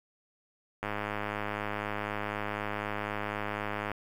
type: click train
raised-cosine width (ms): 0.5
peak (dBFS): -18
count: 322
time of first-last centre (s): 0.83-3.917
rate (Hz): 104
effects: 8-bit